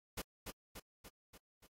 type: noise with echo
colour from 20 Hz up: pink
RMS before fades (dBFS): -41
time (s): 0.17-0.22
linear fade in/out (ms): 10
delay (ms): 290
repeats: 5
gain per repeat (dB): -4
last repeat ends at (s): 1.67
effects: AAC 48 kbps